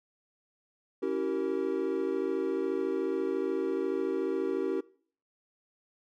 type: chord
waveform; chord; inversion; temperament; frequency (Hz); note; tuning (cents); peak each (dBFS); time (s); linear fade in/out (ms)
triangle; C# diminished seventh; none; equal with one note detuned; 277.2 / 329.6 / 383.7 / 466.2; C#4 / E4 / G4 / Bb4; 0 / 0 / -37 / 0; -34 / -33 / -29 / -33; 1.02-4.81; 10
effects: noise-tail reverb RT60 0.5 s tail -22 dB re dry